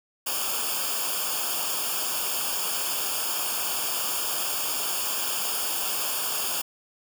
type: noise with comb filter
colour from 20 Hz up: white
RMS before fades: -28 dBFS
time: 0.26-6.62 s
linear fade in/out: 10 ms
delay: 0.5 ms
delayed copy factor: -0.9
effects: none